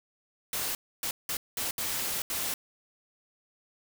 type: noise bursts at uneven times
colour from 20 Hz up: white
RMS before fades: -32 dBFS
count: 6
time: 0.53-0.75 / 1.03-1.11 / 1.29-1.37 / 1.57-1.71 / 1.78-2.22 / 2.3-2.54 s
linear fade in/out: 2 ms
effects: none